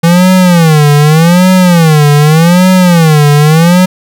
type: tone with vibrato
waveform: square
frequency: 164.7 Hz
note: E3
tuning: 1 cent flat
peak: -3 dBFS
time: 0.03-3.86 s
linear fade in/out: 10 ms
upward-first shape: sine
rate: 0.84 Hz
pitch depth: 210 cents each way
effects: none